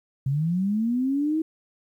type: linear sweep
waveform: sine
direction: up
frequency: 130 to 323.4 Hz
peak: -21 dBFS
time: 0.26-1.42 s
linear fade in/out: 5 ms
effects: 10-bit